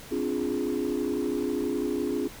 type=chord; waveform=sine; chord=D half-diminished seventh; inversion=third; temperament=equal; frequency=261.6 / 293.7 / 349.2 / 415.3 Hz; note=C4 / D4 / F4 / Ab4; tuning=0 / 0 / 0 / 0 cents; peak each=-30 dBFS; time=0.11-2.28 s; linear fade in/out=10 ms; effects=tanh soft clip ceiling -20 dBFS + pink hiss -45 dBFS RMS until 2.4 s